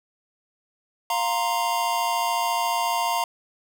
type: chord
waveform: square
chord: F suspended fourth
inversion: none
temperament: equal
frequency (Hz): 698.5 / 932.3 / 1046.5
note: F5 / Bb5 / C6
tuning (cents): 0 / 0 / 0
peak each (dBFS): -28 / -25 / -30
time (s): 1.1-3.24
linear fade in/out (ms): 2
effects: none